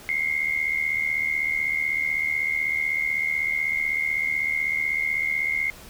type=tone pair together; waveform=sine; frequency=2093 / 2169 Hz; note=C7 / C#7; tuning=0 / -38 cents; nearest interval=minor second; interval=62 cents; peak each=-25 dBFS; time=0.09-5.7 s; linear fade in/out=0 ms; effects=pink hiss -45 dBFS RMS until 5.89 s